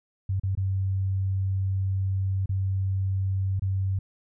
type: tone with dropouts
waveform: sine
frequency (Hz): 96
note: G2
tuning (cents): -36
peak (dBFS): -23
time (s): 0.29-3.99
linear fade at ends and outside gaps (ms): 5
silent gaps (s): 0.398-0.434 / 0.552-0.573 / 2.459-2.492 / 3.596-3.62
effects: none